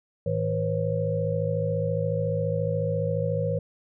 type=tone cluster; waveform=sine; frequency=106.3 / 158.9 / 487.7 / 542 Hz; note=G#2 / D#3 / B4 / C#5; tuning=+41 / +37 / -22 / -39 cents; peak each=-29 dBFS; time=0.26-3.59 s; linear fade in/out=5 ms; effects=none